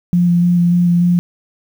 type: tone with vibrato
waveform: sine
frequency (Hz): 174.61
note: F3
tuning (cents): 0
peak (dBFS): -9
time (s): 0.13-1.19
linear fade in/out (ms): 0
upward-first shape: square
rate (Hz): 3.4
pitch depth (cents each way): 12
effects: 7-bit